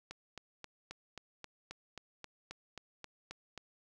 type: click train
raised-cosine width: 0.2 ms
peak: -27 dBFS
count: 14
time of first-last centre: 0.11-3.577 s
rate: 3.75 Hz
effects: none